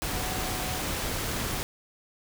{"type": "tone in noise", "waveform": "sine", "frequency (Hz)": 740, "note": "F#5", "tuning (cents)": 0, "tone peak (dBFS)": -39, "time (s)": [0.11, 0.8], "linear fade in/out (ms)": 0, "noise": "pink", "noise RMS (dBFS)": -31, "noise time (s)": [0.02, 1.63], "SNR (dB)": -11, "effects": []}